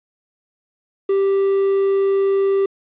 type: tone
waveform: triangle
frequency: 392 Hz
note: G4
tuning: in tune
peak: -12 dBFS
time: 1.09-2.66 s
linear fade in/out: 5 ms
effects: resampled to 8000 Hz + 8-bit